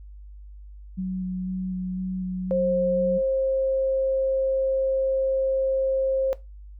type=tone with vibrato; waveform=sine; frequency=185 Hz; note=F#3; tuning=in tune; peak=-25 dBFS; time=0.97-3.19 s; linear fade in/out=20 ms; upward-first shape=square; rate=2 Hz; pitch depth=10 cents each way
type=tone; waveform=sine; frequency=532 Hz; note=C5; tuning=29 cents sharp; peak=-20 dBFS; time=2.51-6.33 s; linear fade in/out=0 ms
effects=noise-tail reverb RT60 0.2 s tail -17 dB re dry + added 50 Hz sine -40 dBFS peak until 6.79 s